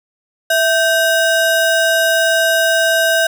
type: ring-modulated tone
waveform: square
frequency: 1108.7 Hz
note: C#6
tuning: in tune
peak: -9 dBFS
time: 0.5-3.27 s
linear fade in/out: 5 ms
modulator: 451 Hz
effects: none